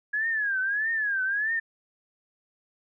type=tone with vibrato; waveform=sine; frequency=1668 Hz; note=G#6; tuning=7 cents sharp; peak=-24 dBFS; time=0.13-1.6 s; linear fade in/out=10 ms; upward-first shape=triangle; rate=1.6 Hz; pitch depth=180 cents each way; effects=none